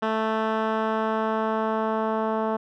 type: tone with low-pass filter sweep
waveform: 10% pulse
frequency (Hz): 220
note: A3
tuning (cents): 0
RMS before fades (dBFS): -25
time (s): 0.02-2.57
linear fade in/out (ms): 10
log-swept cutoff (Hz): 2100 to 990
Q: 0.97
effects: none